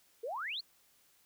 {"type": "exponential sweep", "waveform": "sine", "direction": "up", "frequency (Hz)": [424.8, 4626], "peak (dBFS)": -36, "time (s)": [0.23, 0.61], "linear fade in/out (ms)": 10, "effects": ["white hiss -68 dBFS RMS until 1.25 s"]}